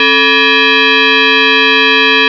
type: tone with frequency modulation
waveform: sine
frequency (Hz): 440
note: A4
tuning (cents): 0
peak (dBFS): -5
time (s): 0-2.28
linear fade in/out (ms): 2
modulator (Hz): 711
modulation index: 4.5
effects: none